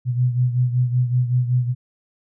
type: beating tone pair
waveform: sine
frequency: 123.47 / 128.77 Hz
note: B2 / C3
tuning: 0 / -27 cents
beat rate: 5.3 Hz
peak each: -17 / -23 dBFS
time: 0.05-1.75 s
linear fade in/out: 50 ms
effects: none